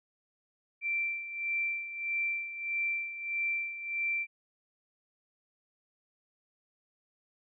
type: tone with tremolo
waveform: sine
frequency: 2349 Hz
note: D7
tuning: in tune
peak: -28 dBFS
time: 0.81-4.27 s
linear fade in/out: 50 ms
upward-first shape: sine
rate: 1.6 Hz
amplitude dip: 70%
effects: none